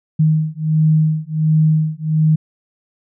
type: beating tone pair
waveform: sine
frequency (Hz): 155.56 / 156.96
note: D#3 / D#3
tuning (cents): 0 / +15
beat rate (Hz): 1.4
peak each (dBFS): -15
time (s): 0.19-2.36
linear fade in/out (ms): 10
effects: none